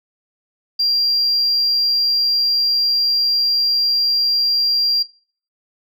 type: tone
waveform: sine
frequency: 4758 Hz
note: D8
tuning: 22 cents sharp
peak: -13 dBFS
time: 0.79-5.03 s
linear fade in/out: 10 ms
effects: noise-tail reverb RT60 0.5 s tail -22 dB re dry + tanh soft clip ceiling -11 dBFS